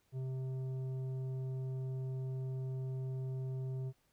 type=tone with tanh clipping; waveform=sine; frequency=130.81 Hz; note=C3; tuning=in tune; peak=-38 dBFS; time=0.12-3.93 s; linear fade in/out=50 ms; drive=9 dB; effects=pink hiss -75 dBFS RMS until 4.12 s